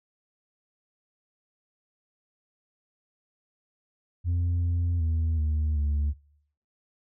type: tone with pitch steps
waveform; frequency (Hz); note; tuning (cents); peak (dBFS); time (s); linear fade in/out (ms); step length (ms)
sine; 86.9 / 86.3 / 81 / 76.7 / 73; F2 / F2 / E2 / D#2 / D2; -8 / -20 / -30 / -24 / -10; -20; 4.24-6.14; 50; 380
effects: noise-tail reverb RT60 0.7 s tail -25 dB re dry + tanh soft clip ceiling -22 dBFS